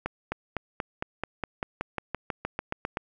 accelerating click train, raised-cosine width 0.5 ms, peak -14 dBFS, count 17, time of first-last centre 0.06-2.971 s, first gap 260 ms, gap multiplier 0.95, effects none

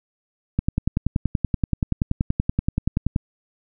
click train, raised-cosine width 5 ms, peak -7 dBFS, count 28, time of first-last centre 0.59-3.161 s, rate 10.5 Hz, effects none

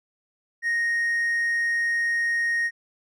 sine tone with hard clipping, 1864.7 Hz, A#6, in tune, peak -22 dBFS, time 0.62-2.71 s, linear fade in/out 50 ms, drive 2 dB, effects none

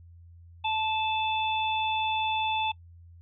harmonic tone, 875 Hz, A5, 10 cents flat, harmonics 1 / 3 / 4, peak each -27 / -32 / -33 dBFS, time 0.64-2.72 s, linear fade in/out 10 ms, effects noise-tail reverb RT60 0.1 s tail -23 dB re dry + added 85 Hz sine -48 dBFS peak until 3.21 s

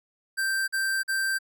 square tone bursts, 1568 Hz, G6, in tune, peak -25 dBFS, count 3, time 0.37-1.388 s, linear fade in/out 20 ms, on 310 ms, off 44 ms, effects none

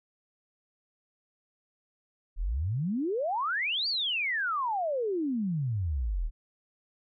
sine exponential two-way sweep, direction up then down, 34.65 to 4750 to 34.65 Hz, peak -27 dBFS, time 2.36-6.31 s, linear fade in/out 50 ms, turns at 3.88 s, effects none

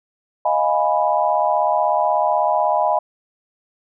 sine chord, F half-diminished seventh, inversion third, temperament equal, 622.3 / 698.5 / 830.6 / 987.8 Hz, Eb5 / F5 / Ab5 / Cb6, 0 / 0 / 0 / 0 cents, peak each -20 / -21 / -20 / -21 dBFS, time 0.45-2.99 s, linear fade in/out 5 ms, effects none

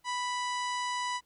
harmonic tone with a mistuned harmonic, 987.8 Hz, B5, in tune, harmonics 1 / 2 / 3 / 4 / 5 / 6 / 7 / 8 / 9, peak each -32 / -38 / -42 / -44 / -46 / -48 / -49 / -50 / -51 dBFS, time 0.04-1.21 s, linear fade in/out 50 ms, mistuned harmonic 9, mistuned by +51 cents, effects pink hiss -72 dBFS RMS until 1.25 s

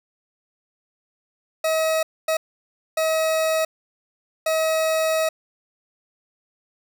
40% pulse tone bursts at uneven times, 638 Hz, D#5, 43 cents sharp, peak -18 dBFS, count 4, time 1.64-2.03 / 2.28-2.37 / 2.97-3.65 / 4.46-5.29 s, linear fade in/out 5 ms, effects none

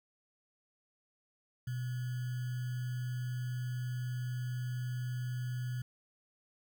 sine tone with sample-and-hold, 124.5 Hz, B2, 14 cents sharp, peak -34 dBFS, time 1.67-5.82 s, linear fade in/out 5 ms, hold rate 1575 Hz, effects none

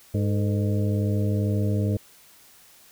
harmonic tone with a mistuned harmonic, 102.3 Hz, G#2, 26 cents flat, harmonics 1 / 2 / 3 / 4 / 5 / 6, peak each -22 / -28 / -32 / -34 / -36 / -38 dBFS, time 0.14-1.97 s, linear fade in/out 5 ms, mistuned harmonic 4, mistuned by +120 cents, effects white hiss -53 dBFS RMS until 2.91 s

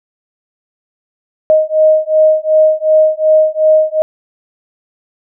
sine beating tone pair, 622.3 / 625 Hz, D#5 / D#5, 0 / +8 cents, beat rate 2.7 Hz, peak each -10 dBFS, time 1.5-4.02 s, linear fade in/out 0 ms, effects none

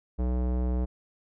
square tone with low-pass filter, 62 Hz, B1, 7 cents sharp, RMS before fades -27 dBFS, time 0.18-0.86 s, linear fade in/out 20 ms, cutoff 610 Hz, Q 0.92, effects none

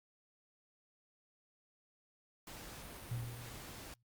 pink noise, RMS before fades -50 dBFS, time 2.47-3.94 s, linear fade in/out 2 ms
sine tone with exponential decay, 118.8 Hz, A#2, 33 cents sharp, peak -35 dBFS, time 3.11-4.03 s, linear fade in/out 5 ms, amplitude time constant 200 ms
effects Opus 48 kbps

